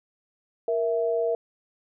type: tone pair together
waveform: sine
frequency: 468.1 / 659.3 Hz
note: A#4 / E5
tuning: +7 / 0 cents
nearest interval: tritone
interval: 593 cents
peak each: -24 / -26 dBFS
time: 0.68-1.35 s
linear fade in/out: 2 ms
effects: none